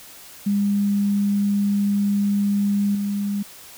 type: tone with level steps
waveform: sine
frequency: 202.2 Hz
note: G#3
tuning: 46 cents flat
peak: -17 / -21 dBFS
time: 0.46-3.43 s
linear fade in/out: 10 ms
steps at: 2.95 s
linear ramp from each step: 2 ms
effects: white hiss -43 dBFS RMS until 3.77 s